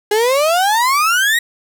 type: exponential sweep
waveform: 35% pulse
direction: up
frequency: 408.9 to 1927 Hz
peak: -10 dBFS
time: 0.11-1.39 s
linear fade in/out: 5 ms
effects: none